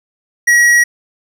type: tone with hard clipping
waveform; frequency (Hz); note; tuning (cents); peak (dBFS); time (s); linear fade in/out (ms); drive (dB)
sine; 1911; A#6; +43; -8; 0.47-0.84; 10; 11
effects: none